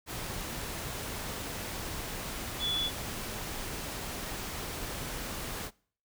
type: tone in noise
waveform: sine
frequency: 3427 Hz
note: A7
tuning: 46 cents flat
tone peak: -29 dBFS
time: 2.59-2.91 s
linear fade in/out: 50 ms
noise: pink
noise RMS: -38 dBFS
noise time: 0.06-5.71 s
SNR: +6 dB
effects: noise-tail reverb RT60 0.5 s tail -24 dB re dry